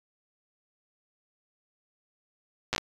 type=slowing click train; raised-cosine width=0.2 ms; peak=-10 dBFS; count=5; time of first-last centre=2.73-2.78 s; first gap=8 ms; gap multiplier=1.31; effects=resampled to 24000 Hz